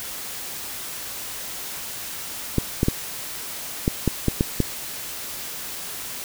clicks, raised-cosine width 3 ms, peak -5 dBFS, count 8, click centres 2.583 / 2.831 / 2.884 / 3.879 / 4.077 / 4.283 / 4.409 / 4.603 s, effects white hiss -33 dBFS RMS until 6.24 s

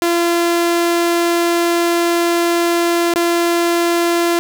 sawtooth tone with dropouts, 342.2 Hz, F4, 35 cents flat, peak -9 dBFS, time 0.02-4.39 s, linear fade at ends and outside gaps 0 ms, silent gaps 3.138-3.159 s, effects none

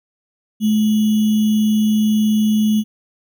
sine tone with sample-and-hold, 214.2 Hz, A3, 46 cents flat, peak -12 dBFS, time 0.6-2.84 s, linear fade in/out 50 ms, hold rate 3150 Hz, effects none

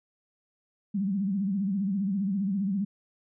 sine tone with vibrato, 196 Hz, G3, in tune, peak -25 dBFS, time 0.94-2.85 s, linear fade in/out 10 ms, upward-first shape sine, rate 15 Hz, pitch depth 110 cents each way, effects none

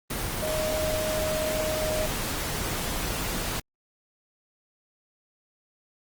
sine tone in noise, 622.3 Hz, D#5, in tune, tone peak -27 dBFS, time 0.42-2.06 s, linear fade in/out 5 ms, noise pink, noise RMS -30 dBFS, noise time 0.1-3.6 s, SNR 0 dB, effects Opus 24 kbps

